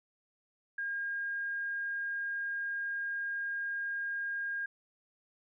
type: tone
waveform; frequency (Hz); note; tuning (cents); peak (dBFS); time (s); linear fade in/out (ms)
sine; 1618; G#6; -46; -33; 0.78-4.66; 5
effects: none